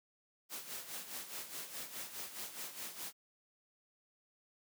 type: noise with tremolo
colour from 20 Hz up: white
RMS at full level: -43 dBFS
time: 0.49-3.13 s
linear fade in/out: 50 ms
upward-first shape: sine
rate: 4.8 Hz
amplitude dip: 65%
effects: high-pass 150 Hz 12 dB/octave